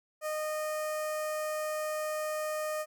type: tone with notch filter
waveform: sawtooth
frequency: 615 Hz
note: D#5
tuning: 20 cents flat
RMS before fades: -34 dBFS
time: 0.21-2.86 s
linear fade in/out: 50 ms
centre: 3600 Hz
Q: 0.99
effects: none